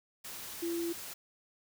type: tone in noise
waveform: sine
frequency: 338.9 Hz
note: E4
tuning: 48 cents sharp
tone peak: -32 dBFS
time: 0.62-0.93 s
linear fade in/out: 10 ms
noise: white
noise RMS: -44 dBFS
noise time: 0.24-1.14 s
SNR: +9 dB
effects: none